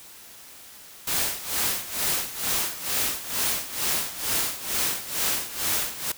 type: noise with tremolo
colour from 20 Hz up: white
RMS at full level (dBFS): -24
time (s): 1.07-6.12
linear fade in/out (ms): 5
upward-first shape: sine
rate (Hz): 2.2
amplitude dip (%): 80
effects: white hiss -46 dBFS RMS until 6.17 s